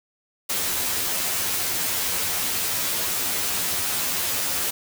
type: noise with comb filter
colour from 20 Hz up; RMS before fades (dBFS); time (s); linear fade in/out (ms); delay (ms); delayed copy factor
white; -25; 0.49-4.71; 10; 11; +0.8
effects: none